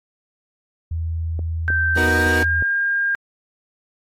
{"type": "tone", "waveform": "sine", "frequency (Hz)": 82, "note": "E2", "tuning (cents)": -9, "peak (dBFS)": -21, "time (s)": [0.91, 2.63], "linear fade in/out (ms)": 5}
{"type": "clicks", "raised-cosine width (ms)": 2, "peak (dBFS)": -19, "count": 8, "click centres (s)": [1.392, 1.703, 1.964, 2.03, 2.084, 2.195, 2.266, 2.624]}
{"type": "tone with pitch glide", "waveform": "sine", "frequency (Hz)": [1561, 1609.5], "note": ["G6", "G6"], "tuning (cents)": [-8, 45], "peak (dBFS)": -17, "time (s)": [1.68, 3.15], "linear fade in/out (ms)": 0, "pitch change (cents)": 53, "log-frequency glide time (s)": [2.02, 2.47]}
{"type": "chord", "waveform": "30% pulse", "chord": "B major seventh", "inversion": "none", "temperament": "equal", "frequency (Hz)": [246.9, 311.1, 370, 466.2], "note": ["B3", "D#4", "F#4", "A#4"], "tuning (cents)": [0, 0, 0, 0], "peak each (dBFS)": -23, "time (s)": [1.97, 2.43], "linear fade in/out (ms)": 2}
{"effects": ["AAC 48 kbps"]}